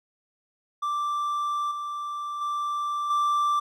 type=tone with level steps; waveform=triangle; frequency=1174.7 Hz; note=D6; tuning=in tune; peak=-23 / -28 / -24 / -19 dBFS; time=0.82-3.6 s; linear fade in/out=10 ms; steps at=1.71 / 2.41 / 3.1 s; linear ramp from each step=5 ms; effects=none